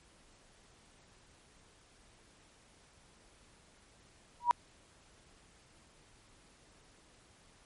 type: tone with exponential growth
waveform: sine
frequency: 961 Hz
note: B5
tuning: 48 cents flat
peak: -18 dBFS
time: 4.4-4.51 s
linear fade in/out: 0 ms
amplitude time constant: 23 ms
effects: pink hiss -63 dBFS RMS until 7.65 s + MP3 48 kbps